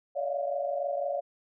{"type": "tone cluster", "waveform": "sine", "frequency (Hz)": [567, 613, 685, 709], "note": ["C#5", "D#5", "F5", "F5"], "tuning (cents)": [39, -26, -34, 26], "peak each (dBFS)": [-30, -37, -37, -36], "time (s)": [0.15, 1.21], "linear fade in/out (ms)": 20, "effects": []}